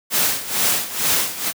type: noise with tremolo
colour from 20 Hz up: white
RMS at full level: -17 dBFS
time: 0.1-1.53 s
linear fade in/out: 50 ms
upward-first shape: sine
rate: 2.2 Hz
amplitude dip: 80%
effects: high-pass 100 Hz 12 dB/octave